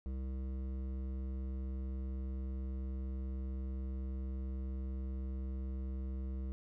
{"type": "tone with hard clipping", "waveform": "sine", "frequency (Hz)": 65.41, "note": "C2", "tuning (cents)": 0, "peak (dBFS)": -39, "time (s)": [0.06, 6.52], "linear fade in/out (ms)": 0, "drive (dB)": 12, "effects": []}